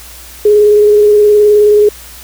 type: tone with vibrato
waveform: sine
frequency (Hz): 417.9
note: G#4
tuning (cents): +11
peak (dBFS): -3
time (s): 0.45-1.89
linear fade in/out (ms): 5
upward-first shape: square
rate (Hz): 19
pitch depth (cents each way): 15
effects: added 60 Hz sine -36 dBFS peak until 2.23 s + white hiss -33 dBFS RMS until 2.23 s